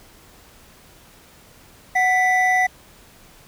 triangle tone pair together, 741 / 1978.2 Hz, F#5 / B6, +2 / +2 cents, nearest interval octave + perfect fourth, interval 1700 cents, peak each -16 dBFS, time 1.95-2.67 s, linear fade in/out 10 ms, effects pink hiss -49 dBFS RMS until 3.47 s

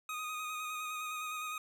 25% pulse tone with vibrato, 1244.5 Hz, D#6, in tune, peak -34 dBFS, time 0.09-1.58 s, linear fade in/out 2 ms, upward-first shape square, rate 9.8 Hz, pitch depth 19 cents each way, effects none

